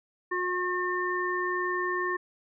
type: harmonic tone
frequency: 361.1 Hz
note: F#4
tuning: 42 cents flat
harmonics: 1 / 3 / 5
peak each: -31 / -31 / -31 dBFS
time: 0.31-2.17 s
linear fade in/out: 10 ms
effects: none